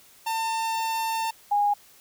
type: tone pair in turn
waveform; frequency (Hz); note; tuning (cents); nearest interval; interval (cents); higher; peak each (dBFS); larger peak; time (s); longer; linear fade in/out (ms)
45% pulse / sine; 899 / 820.7; A5 / G#5; +37 / -21; major second; 158; first; -25 / -19; second; 0.26-1.31 / 1.51-1.74; first; 10
effects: white hiss -54 dBFS RMS until 2 s